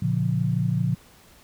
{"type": "chord", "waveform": "sine", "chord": "Bb minor", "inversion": "none", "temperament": "equal with one note detuned", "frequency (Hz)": [116.54, 141.83, 174.61], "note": ["Bb2", "Db3", "F3"], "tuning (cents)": [0, 40, 0], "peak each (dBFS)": -25, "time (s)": [0.02, 0.95], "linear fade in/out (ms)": 5, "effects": ["pink hiss -53 dBFS RMS until 1.43 s"]}